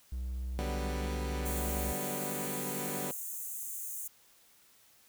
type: tone with pitch glide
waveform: triangle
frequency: 62.9 to 65.01 Hz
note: B1 to C2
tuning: +32 to -11 cents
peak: -32 dBFS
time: 0.12-1.93 s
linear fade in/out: 5 ms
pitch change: +57 cents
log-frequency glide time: 0.87-1.19 s
type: chord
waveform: 15% pulse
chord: G major seventh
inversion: second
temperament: equal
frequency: 146.83 / 185 / 196 / 246.9 Hz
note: D3 / F#3 / G3 / B3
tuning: 0 / 0 / 0 / 0 cents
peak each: -35 / -38 / -35 / -34 dBFS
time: 0.59-3.11 s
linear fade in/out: 0 ms
type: high-pass noise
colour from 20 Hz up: white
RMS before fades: -40 dBFS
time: 1.45-4.08 s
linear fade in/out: 10 ms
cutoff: 6300 Hz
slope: 96 dB/octave
effects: white hiss -63 dBFS RMS until 5.08 s